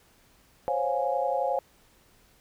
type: chord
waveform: sine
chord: Db major seventh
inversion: third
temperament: equal with one note detuned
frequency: 523.3 / 554.4 / 707.8 / 830.6 Hz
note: C5 / Db5 / F5 / Ab5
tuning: 0 / 0 / +23 / 0 cents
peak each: -30 dBFS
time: 0.68-1.59 s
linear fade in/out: 0 ms
effects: pink hiss -61 dBFS RMS until 2.4 s